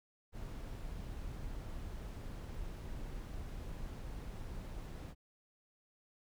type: noise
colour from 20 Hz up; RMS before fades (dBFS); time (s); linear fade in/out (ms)
brown; -44; 0.32-5.15; 50
effects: none